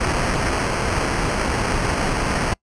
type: noise with sample-and-hold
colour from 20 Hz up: pink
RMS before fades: -21 dBFS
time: 0-2.54 s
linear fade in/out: 10 ms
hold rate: 3675 Hz
effects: noise-tail reverb RT60 0.1 s tail -26 dB re dry + resampled to 22050 Hz